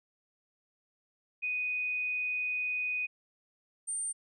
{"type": "tone pair in turn", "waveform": "sine", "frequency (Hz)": [2489, 8842], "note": ["D#7", "C#9"], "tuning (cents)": [0, -5], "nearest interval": "octave + minor seventh", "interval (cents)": 2195, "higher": "second", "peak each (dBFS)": [-30, -32], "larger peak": "first", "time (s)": [[1.42, 3.07], [3.87, 4.13]], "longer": "first", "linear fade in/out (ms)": 20, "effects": []}